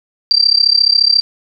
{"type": "tone with amplitude modulation", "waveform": "sine", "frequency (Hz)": 4699, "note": "D8", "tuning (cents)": 0, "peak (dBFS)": -4, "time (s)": [0.31, 1.21], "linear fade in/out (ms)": 0, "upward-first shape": "sine", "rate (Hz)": 34.3, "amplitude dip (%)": 95, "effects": []}